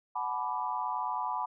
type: chord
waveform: sine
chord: B minor seventh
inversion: second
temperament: equal with one note detuned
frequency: 740 / 858.4 / 987.8 / 1174.7 Hz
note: F#5 / A5 / B5 / D6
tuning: 0 / -43 / 0 / 0 cents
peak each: -39 / -36 / -33 / -39 dBFS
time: 0.15-1.46 s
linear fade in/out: 10 ms
effects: none